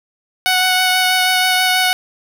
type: tone with vibrato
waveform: 10% pulse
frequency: 740 Hz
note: F#5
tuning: in tune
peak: -4 dBFS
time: 0.46-1.93 s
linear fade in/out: 0 ms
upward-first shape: sine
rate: 6.2 Hz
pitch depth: 11 cents each way
effects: none